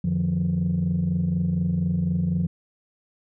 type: tone cluster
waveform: sine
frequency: 89.7 / 150.7 / 174.8 Hz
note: F2 / D3 / F3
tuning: +47 / +45 / +2 cents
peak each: -27 / -26 / -21 dBFS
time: 0.04-2.47 s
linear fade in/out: 5 ms
effects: tanh soft clip ceiling -16 dBFS